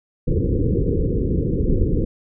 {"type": "low-pass noise", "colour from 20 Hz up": "pink", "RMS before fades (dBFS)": -19, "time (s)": [0.27, 2.05], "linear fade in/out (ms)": 10, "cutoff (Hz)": 500, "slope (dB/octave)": 96, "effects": []}